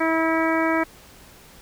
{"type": "harmonic tone", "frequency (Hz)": 324.1, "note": "E4", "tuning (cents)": -29, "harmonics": [1, 2, 3, 4, 5, 6, 7], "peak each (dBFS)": [-22, -25, -27, -28, -29, -30, -30], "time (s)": [0, 0.84], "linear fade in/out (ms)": 10, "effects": ["pink hiss -48 dBFS RMS until 1.61 s"]}